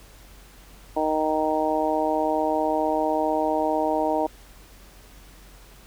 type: harmonic tone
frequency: 155.56 Hz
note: D#3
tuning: in tune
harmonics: 2 / 3 / 4 / 5 / 6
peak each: -27 / -29 / -25 / -27 / -28 dBFS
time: 0.96-4.27 s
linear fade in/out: 10 ms
effects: added 46 Hz sine -48 dBFS peak until 5.86 s + pink hiss -51 dBFS RMS until 5.86 s